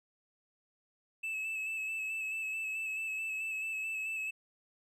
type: tone with vibrato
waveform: triangle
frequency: 2611 Hz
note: E7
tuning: 17 cents flat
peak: -33 dBFS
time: 1.23-4.31 s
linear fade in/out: 10 ms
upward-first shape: square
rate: 4.6 Hz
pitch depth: 21 cents each way
effects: none